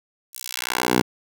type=tone with high-pass filter sweep; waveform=10% pulse; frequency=61.74 Hz; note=B1; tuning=in tune; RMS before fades=-24 dBFS; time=0.33-1.02 s; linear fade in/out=10 ms; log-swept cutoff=11000 to 180 Hz; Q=0.79; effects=7-bit